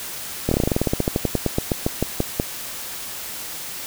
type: slowing click train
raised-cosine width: 2 ms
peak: -5 dBFS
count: 24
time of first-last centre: 0.49-2.399 s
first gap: 24 ms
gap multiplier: 1.1
effects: white hiss -32 dBFS RMS until 3.86 s